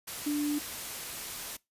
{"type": "tone in noise", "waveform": "sine", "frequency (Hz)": 293.7, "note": "D4", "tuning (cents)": 0, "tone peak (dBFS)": -27, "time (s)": [0.26, 0.59], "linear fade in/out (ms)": 10, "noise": "white", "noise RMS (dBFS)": -39, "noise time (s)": [0.07, 1.57], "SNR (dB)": 9, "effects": ["noise-tail reverb RT60 0.2 s tail -22 dB re dry", "resampled to 32000 Hz"]}